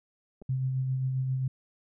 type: clicks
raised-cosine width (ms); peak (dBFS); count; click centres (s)
2; -35; 2; 0.417 / 0.422
type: tone with tremolo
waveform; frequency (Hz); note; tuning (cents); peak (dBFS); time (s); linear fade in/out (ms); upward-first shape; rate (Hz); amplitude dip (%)
sine; 130.81; C3; 0; -25; 0.49-1.48; 5; sine; 7.5; 30
effects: none